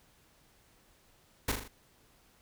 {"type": "noise with echo", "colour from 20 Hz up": "pink", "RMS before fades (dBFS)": -30, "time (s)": [1.48, 1.52], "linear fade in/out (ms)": 5, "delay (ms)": 40, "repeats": 4, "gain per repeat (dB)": -5, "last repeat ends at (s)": 1.68, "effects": ["pink hiss -65 dBFS RMS until 2.41 s"]}